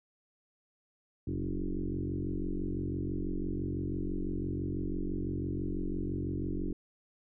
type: tone with frequency modulation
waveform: sine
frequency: 137.4 Hz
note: C#3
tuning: 15 cents flat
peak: -31 dBFS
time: 1.27-6.73 s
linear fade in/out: 5 ms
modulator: 46 Hz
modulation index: 4.8
effects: none